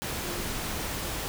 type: tone in noise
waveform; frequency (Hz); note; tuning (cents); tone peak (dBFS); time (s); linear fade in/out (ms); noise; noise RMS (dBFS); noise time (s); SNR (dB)
sine; 349.2; F4; 0; -39; 0.25-0.46; 0; pink; -33; 0.02-1.28; -9
effects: none